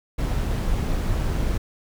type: noise with amplitude modulation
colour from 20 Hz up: brown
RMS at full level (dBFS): -22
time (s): 0.18-1.58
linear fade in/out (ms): 10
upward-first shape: sine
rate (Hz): 175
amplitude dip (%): 25
effects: none